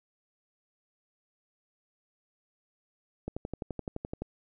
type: click train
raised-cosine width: 2 ms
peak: -21 dBFS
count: 12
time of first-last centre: 3.28-4.22 s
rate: 11.7 Hz
effects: none